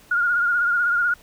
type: tone with vibrato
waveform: sine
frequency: 1424 Hz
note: F6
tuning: 33 cents sharp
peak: -17 dBFS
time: 0.11-1.14 s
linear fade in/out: 5 ms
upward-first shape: triangle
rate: 16 Hz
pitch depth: 56 cents each way
effects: pink hiss -51 dBFS RMS until 1.22 s